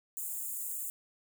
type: high-pass noise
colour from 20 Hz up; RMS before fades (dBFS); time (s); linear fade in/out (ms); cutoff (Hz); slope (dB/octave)
white; -38; 0.17-0.9; 0; 6900; 96
effects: none